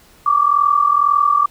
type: tone pair together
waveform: sine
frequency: 1143 / 1185 Hz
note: D6 / D6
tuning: -47 / +15 cents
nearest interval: minor second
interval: 62 cents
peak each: -14 dBFS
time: 0.26-1.46 s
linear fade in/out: 5 ms
effects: pink hiss -49 dBFS RMS until 1.5 s